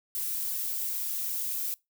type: noise with flanger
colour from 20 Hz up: violet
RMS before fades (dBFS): -32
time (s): 0.15-1.74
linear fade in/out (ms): 0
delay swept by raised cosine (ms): 1.3 to 6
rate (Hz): 2.6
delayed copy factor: +0.55
effects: noise-tail reverb RT60 0.2 s tail -23 dB re dry